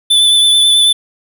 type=tone with vibrato; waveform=square; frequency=3500 Hz; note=A7; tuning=10 cents flat; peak=-7 dBFS; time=0.1-0.93 s; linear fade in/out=10 ms; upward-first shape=sine; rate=9.2 Hz; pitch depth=20 cents each way; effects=none